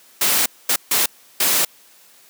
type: noise bursts at uneven times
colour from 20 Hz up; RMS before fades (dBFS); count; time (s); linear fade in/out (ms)
white; -17; 4; 0.21-0.46 / 0.69-0.76 / 0.91-1.06 / 1.4-1.65; 5
effects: white hiss -50 dBFS RMS until 2.29 s + high-pass 200 Hz 12 dB/octave